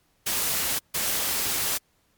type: noise bursts at uneven times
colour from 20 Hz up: white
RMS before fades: -26 dBFS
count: 2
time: 0.26-0.79 / 0.94-1.78 s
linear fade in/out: 10 ms
effects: pink hiss -67 dBFS RMS until 2.17 s + MP3 96 kbps